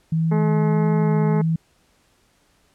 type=tone with vibrato; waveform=sine; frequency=160.1 Hz; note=D#3; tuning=50 cents sharp; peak=-17 dBFS; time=0.12-1.56 s; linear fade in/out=5 ms; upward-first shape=sine; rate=1.6 Hz; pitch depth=29 cents each way
type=harmonic tone; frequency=213.6 Hz; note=G#3; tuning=49 cents sharp; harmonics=1 / 2 / 3 / 4 / 5 / 6 / 7 / 8 / 9 / 10; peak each=-23 / -24 / -37 / -30 / -38 / -41 / -44 / -46 / -46 / -44 dBFS; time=0.31-1.42 s; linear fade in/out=10 ms
effects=pink hiss -61 dBFS RMS until 2.74 s + low-pass 11000 Hz 12 dB/octave